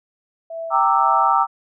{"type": "tone with tremolo", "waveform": "sine", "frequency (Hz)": 659.3, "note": "E5", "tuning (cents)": 0, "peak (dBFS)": -25, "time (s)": [0.5, 1.33], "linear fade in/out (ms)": 5, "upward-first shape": "sine", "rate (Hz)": 1.9, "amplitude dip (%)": 95}
{"type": "chord", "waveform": "sine", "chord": "E half-diminished seventh", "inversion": "first", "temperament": "equal with one note detuned", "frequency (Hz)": [784, 924.8, 1174.7, 1318.5], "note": ["G5", "Bb5", "D6", "E6"], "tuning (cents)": [0, -14, 0, 0], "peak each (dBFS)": -19, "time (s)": [0.7, 1.47], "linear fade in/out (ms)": 50}
{"effects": []}